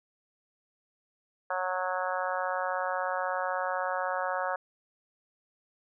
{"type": "harmonic tone", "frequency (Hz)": 183.8, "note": "F#3", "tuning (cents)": -11, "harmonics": [3, 4, 5, 6, 7, 8, 9], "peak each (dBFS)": [-34, -35, -36, -37, -37, -38, -39], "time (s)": [1.5, 4.56], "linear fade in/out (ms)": 5, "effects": []}